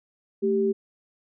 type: tone pair together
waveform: sine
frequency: 220 / 392 Hz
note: A3 / G4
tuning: 0 / 0 cents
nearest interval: minor seventh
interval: 1000 cents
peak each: -26 / -21 dBFS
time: 0.42-0.73 s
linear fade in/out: 20 ms
effects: none